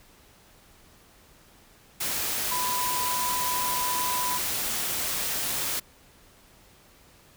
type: tone in noise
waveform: sine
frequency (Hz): 993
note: B5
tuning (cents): +9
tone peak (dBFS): -28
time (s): 2.51-4.38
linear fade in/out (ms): 10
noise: white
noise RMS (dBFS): -29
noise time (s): 2-5.8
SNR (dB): -2
effects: pink hiss -56 dBFS RMS until 7.36 s